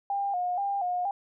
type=tone with vibrato; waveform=sine; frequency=757 Hz; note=F#5; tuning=39 cents sharp; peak=-26 dBFS; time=0.1-1.11 s; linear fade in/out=2 ms; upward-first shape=square; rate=2.1 Hz; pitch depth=93 cents each way; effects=none